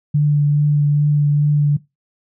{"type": "tone with vibrato", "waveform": "sine", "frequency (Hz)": 146.83, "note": "D3", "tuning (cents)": 0, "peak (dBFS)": -11, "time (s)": [0.14, 1.77], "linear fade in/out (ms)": 10, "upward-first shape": "triangle", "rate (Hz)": 2.4, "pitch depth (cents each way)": 16, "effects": ["noise-tail reverb RT60 0.2 s tail -19 dB re dry"]}